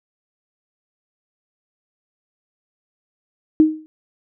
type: tone with exponential decay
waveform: sine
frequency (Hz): 312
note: D#4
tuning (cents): +5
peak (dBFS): -5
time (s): 3.6-3.86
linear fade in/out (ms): 0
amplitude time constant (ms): 56
effects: none